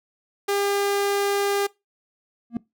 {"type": "tone", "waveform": "sawtooth", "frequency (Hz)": 401.9, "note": "G4", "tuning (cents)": 43, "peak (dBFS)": -17, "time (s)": [0.48, 1.67], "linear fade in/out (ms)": 10}
{"type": "tone with exponential growth", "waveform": "triangle", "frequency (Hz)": 234.5, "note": "A#3", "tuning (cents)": 11, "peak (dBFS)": -17, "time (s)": [2.5, 2.57], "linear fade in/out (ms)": 2, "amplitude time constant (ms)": 15}
{"effects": ["noise-tail reverb RT60 0.2 s tail -21 dB re dry"]}